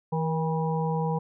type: harmonic tone with a mistuned harmonic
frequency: 161.9 Hz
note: E3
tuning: 31 cents flat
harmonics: 1 / 3 / 5 / 6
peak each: -26 / -31 / -33 / -34 dBFS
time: 0.12-1.19 s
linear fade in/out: 10 ms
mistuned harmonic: 3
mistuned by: -35 cents
effects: none